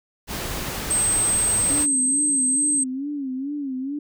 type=noise; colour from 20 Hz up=pink; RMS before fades=-29 dBFS; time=0.27-1.87 s; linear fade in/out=50 ms
type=tone; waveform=sine; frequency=8270 Hz; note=C9; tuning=21 cents flat; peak=-18 dBFS; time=0.9-2.84 s; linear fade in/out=10 ms
type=tone with vibrato; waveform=sine; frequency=274.8 Hz; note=C#4; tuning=15 cents flat; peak=-25 dBFS; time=1.7-3.99 s; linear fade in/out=5 ms; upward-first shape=sine; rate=2.3 Hz; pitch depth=120 cents each way
effects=none